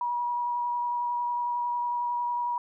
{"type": "tone with vibrato", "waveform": "sine", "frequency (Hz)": 964, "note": "B5", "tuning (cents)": -42, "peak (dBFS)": -26, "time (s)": [0.01, 2.58], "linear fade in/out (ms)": 2, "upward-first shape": "sine", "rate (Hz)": 11, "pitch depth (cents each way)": 12, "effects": []}